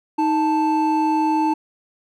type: tone pair together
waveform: triangle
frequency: 313.4 / 880 Hz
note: D#4 / A5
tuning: +13 / 0 cents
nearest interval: octave + tritone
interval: 1787 cents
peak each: -17 dBFS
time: 0.18-1.54 s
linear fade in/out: 10 ms
effects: none